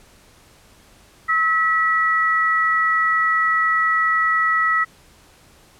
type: tone pair together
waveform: sine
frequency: 1293 / 1942.9 Hz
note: E6 / B6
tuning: -34 / -29 cents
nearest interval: perfect fifth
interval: 705 cents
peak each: -18 dBFS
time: 1.28-4.85 s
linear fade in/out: 20 ms
effects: pink hiss -51 dBFS RMS until 5.79 s + low-pass 12000 Hz 12 dB/octave